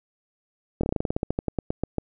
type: slowing click train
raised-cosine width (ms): 2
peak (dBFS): -11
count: 18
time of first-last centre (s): 0.81-1.983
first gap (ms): 24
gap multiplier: 1.12
effects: none